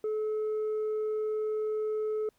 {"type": "tone with tanh clipping", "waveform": "sine", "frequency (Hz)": 430.4, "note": "A4", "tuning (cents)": -38, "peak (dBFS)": -29, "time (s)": [0.04, 2.29], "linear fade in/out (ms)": 2, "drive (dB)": 2, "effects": ["pink hiss -71 dBFS RMS until 2.38 s"]}